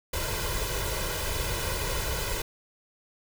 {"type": "noise with comb filter", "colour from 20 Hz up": "pink", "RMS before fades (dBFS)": -30, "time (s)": [0.13, 2.42], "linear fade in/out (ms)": 5, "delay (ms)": 2, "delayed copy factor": 0.8, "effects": []}